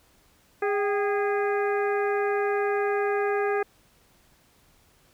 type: harmonic tone with a mistuned harmonic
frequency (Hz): 410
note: G#4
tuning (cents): -22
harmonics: 1 / 2 / 3 / 4 / 5 / 6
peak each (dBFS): -24 / -30 / -34 / -33 / -38 / -42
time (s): 0.62-3.63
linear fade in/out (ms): 5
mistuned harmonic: 2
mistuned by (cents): -77
effects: pink hiss -61 dBFS RMS until 5.13 s